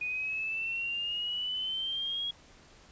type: exponential sweep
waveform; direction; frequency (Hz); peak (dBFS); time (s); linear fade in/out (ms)
sine; up; 2470 to 3322; -31; 0.01-2.31; 5
effects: pink hiss -57 dBFS RMS until 2.91 s + resampled to 16000 Hz